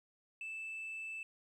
sine tone, 2637 Hz, E7, in tune, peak -39 dBFS, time 0.41-1.23 s, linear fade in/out 2 ms, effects tanh soft clip ceiling -39 dBFS + 12-bit

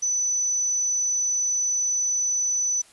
sine tone, 5990 Hz, F#8, 20 cents sharp, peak -21 dBFS, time 0.02-2.82 s, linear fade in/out 10 ms, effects white hiss -53 dBFS RMS until 2.92 s + resampled to 24000 Hz

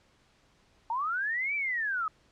sine linear two-way sweep, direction up then down, 880 to 2351 to 1238 Hz, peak -28 dBFS, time 0.9-2.08 s, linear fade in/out 2 ms, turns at 1.55 s, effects pink hiss -65 dBFS RMS until 2.31 s + low-pass 6000 Hz 12 dB/octave

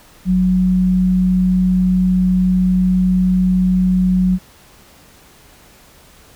sine tone pair together, 50.19 / 184 Hz, G1 / F#3, +42 / -9 cents, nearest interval octave + minor seventh, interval 2249 cents, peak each -23 / -11 dBFS, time 0.25-4.39 s, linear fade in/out 50 ms, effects pink hiss -46 dBFS RMS until 6.35 s

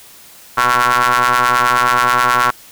sawtooth ring-modulated tone, 123.47 Hz, B2, in tune, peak -4 dBFS, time 0.57-2.51 s, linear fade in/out 10 ms, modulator 1230 Hz, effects white hiss -41 dBFS RMS until 2.71 s

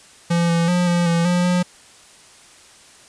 square tone with pitch steps, 170.7 / 168.7 / 177.7 / 173.8 / 169 / 177.3 / 178.9 Hz, F3 / E3 / F3 / F3 / E3 / F3 / F3, -39 / +40 / +30 / -8 / +43 / +26 / +42 cents, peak -16 dBFS, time 0.3-1.63 s, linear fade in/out 10 ms, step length 190 ms, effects white hiss -47 dBFS RMS until 3.08 s + resampled to 22050 Hz

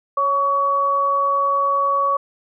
sine tone pair together, 554.4 / 1127.5 Hz, C#5 / C#6, 0 / +29 cents, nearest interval octave, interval 1229 cents, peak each -24 / -16 dBFS, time 0.17-2.17 s, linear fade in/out 5 ms, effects none

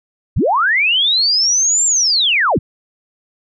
sine linear two-way sweep, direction up then down, 36.71 to 7459 to 36.71 Hz, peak -11 dBFS, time 0.36-2.59 s, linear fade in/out 10 ms, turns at 1.85 s, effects none

